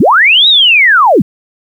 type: linear two-way sweep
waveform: sine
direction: up then down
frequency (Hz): 134.9 to 3889 to 134.9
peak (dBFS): -3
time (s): 0-1.22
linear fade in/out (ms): 5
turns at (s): 0.48
effects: 7-bit